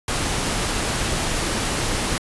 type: noise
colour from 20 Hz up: pink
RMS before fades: -23 dBFS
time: 0.08-2.18 s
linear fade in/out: 2 ms
effects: resampled to 24000 Hz